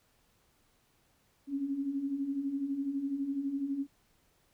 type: beating tone pair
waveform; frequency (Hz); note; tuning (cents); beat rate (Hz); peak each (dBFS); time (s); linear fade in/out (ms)
sine; 267.5 / 279.5; C4 / C#4; +38 / +14; 12; -39 / -32; 1.47-3.87; 50
effects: pink hiss -70 dBFS RMS until 4.53 s